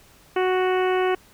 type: harmonic tone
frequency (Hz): 370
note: F#4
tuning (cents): 0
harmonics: 1 / 2 / 3 / 4 / 5 / 6 / 7 / 8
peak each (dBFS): -20 / -26 / -30 / -32 / -34 / -36 / -37 / -38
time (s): 0.36-1.15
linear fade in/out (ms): 5
effects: pink hiss -53 dBFS RMS until 1.33 s